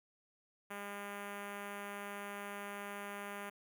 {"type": "tone with notch filter", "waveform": "5% pulse", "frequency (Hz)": 202.4, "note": "G#3", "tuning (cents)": -44, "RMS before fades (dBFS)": -45, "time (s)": [0.7, 3.5], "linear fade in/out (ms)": 10, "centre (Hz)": 5300, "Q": 0.78, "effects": []}